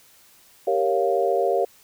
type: chord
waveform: sine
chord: G half-diminished seventh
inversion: none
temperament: equal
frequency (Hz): 392 / 466.2 / 554.4 / 698.5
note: G4 / Bb4 / Db5 / F5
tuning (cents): 0 / 0 / 0 / 0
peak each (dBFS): -24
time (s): 0.67-1.65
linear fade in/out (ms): 5
effects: white hiss -54 dBFS RMS until 1.83 s